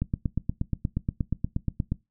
click train, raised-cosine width 5 ms, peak -13 dBFS, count 17, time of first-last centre 0.02-1.92 s, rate 8.42 Hz, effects noise-tail reverb RT60 0.2 s tail -20 dB re dry

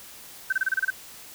sine tone bursts, 1540 Hz, G6, 31 cents flat, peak -20 dBFS, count 8, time 0.5-0.904 s, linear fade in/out 5 ms, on 26 ms, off 28 ms, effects white hiss -45 dBFS RMS until 1.34 s

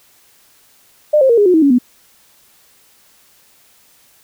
sine tone with pitch steps, 602 / 530.2 / 466.9 / 411.2 / 362.1 / 318.9 / 280.8 / 247.3 Hz, D5 / C5 / A#4 / G#4 / F#4 / D#4 / C#4 / B3, +43 / +23 / +3 / -17 / -37 / +43 / +22 / +3 cents, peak -7 dBFS, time 1.13-1.786 s, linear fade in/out 10 ms, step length 82 ms, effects white hiss -51 dBFS RMS until 4.23 s

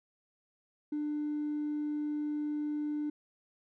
sine tone with hard clipping, 297.9 Hz, D4, 25 cents sharp, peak -32 dBFS, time 0.92-3.1 s, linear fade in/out 5 ms, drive 1 dB, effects none

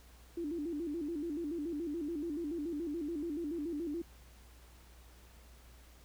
sine tone with vibrato, 315.5 Hz, D#4, 24 cents sharp, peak -35 dBFS, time 0.37-4.02 s, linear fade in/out 5 ms, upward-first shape square, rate 7 Hz, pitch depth 130 cents each way, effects added 60 Hz sine -56 dBFS peak until 6.04 s + pink hiss -62 dBFS RMS until 6.04 s

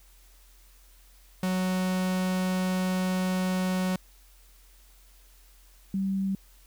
45% pulse / sine tone pair in turn, 185 / 193.58 Hz, F#3 / G3, 0 / -21 cents, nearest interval minor second, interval 79 cents, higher second, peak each -25 dBFS, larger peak neither, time 1.43-3.96 / 5.94-6.35 s, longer first, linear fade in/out 2 ms, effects added 44 Hz sine -54 dBFS peak until 6.66 s + white hiss -60 dBFS RMS until 6.66 s

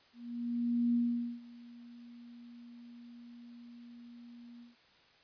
sine tone with ADSR envelope, 238.2 Hz, A#3, 38 cents sharp, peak -26 dBFS, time 0.13-4.76 s, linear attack 810 ms, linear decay 460 ms, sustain -23 dB, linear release 150 ms, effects white hiss -64 dBFS RMS until 5.23 s + resampled to 11025 Hz

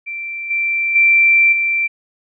sine tone with level steps, 2349 Hz, D7, in tune, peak -23 / -15 / -8 / -14 dBFS, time 0.06-1.88 s, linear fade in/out 20 ms, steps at 0.5 / 0.95 / 1.52 s, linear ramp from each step 10 ms, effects none

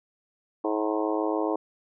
harmonic tone with a mistuned harmonic, 107.1 Hz, A2, 46 cents flat, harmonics 3 / 4 / 5 / 6 / 7 / 8 / 9 / 10, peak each -28 / -30 / -32 / -34 / -35 / -36 / -37 / -38 dBFS, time 0.64-1.56 s, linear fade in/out 5 ms, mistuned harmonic 8, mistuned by +67 cents, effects none

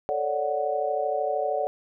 sine chord, D major seventh, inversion second, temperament equal, 440 / 554.4 / 587.3 / 740 Hz, A4 / C#5 / D5 / F#5, 0 / 0 / 0 / 0 cents, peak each -31 / -31 / -28 / -28 dBFS, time 0.09-1.67 s, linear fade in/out 0 ms, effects none

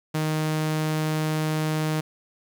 sawtooth tone, 155.56 Hz, D#3, in tune, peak -19 dBFS, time 0.14-2.01 s, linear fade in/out 10 ms, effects 10-bit

